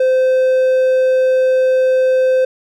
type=tone; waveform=triangle; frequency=517 Hz; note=C5; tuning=21 cents flat; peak=-8 dBFS; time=0-2.45 s; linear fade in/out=5 ms; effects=none